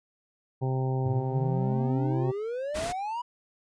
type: harmonic tone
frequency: 130.81 Hz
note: C3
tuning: in tune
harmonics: 1 / 2 / 3 / 4 / 5 / 6 / 7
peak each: -26 / -38 / -34 / -40 / -45 / -38 / -43 dBFS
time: 0.61-2.32 s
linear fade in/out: 20 ms
type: exponential sweep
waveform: triangle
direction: up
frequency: 103.83 to 987.8 Hz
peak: -28 dBFS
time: 1.05-3.22 s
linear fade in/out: 10 ms
type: noise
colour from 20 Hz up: pink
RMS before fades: -35 dBFS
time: 2.74-2.93 s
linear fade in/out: 20 ms
effects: resampled to 22050 Hz